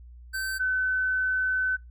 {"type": "tone pair in turn", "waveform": ["square", "sine"], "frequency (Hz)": [1543, 1515.6], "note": ["G6", "F#6"], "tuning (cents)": [-28, 41], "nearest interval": "unison", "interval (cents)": 31, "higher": "first", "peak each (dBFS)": [-29, -23], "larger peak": "second", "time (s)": [[0.33, 0.59], [0.59, 1.77]], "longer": "second", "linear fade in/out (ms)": 20, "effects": ["noise-tail reverb RT60 0.2 s tail -22 dB re dry", "added 60 Hz sine -44 dBFS peak until 1.9 s"]}